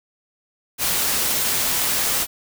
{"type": "noise", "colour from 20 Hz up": "white", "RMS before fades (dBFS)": -21, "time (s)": [0.78, 2.27], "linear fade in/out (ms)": 50, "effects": []}